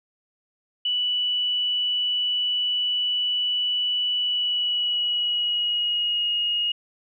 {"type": "tone with pitch glide", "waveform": "sine", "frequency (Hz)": [2960, 2871], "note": ["F#7", "F7"], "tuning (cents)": [0, 47], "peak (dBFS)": -21, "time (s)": [0.85, 6.72], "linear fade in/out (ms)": 5, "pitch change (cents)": -53, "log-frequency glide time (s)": [4.17, 6.31], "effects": []}